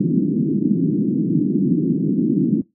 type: band-pass noise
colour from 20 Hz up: white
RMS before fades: -18 dBFS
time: 0-2.62 s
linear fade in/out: 10 ms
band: 150 to 320 Hz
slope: 48 dB/octave
effects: noise-tail reverb RT60 0.2 s tail -20 dB re dry